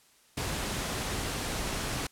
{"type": "noise", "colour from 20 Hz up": "pink", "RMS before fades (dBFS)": -33, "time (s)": [0.37, 2.07], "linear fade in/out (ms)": 5, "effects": ["white hiss -62 dBFS RMS until 2.11 s", "low-pass 11000 Hz 12 dB/octave"]}